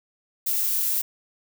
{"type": "noise", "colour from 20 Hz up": "violet", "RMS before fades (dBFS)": -24, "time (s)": [0.46, 1.02], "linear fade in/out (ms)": 10, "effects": []}